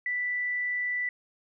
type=tone; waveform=sine; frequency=1975.5 Hz; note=B6; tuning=in tune; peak=-27 dBFS; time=0.06-1.09 s; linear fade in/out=2 ms; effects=none